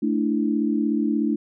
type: chord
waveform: sine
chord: A suspended fourth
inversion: none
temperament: just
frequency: 220 / 293.3 / 330 Hz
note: A3 / D4 / E4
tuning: 0 / -2 / +2 cents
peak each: -23 / -23 / -26 dBFS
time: 0.02-1.36 s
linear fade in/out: 10 ms
effects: none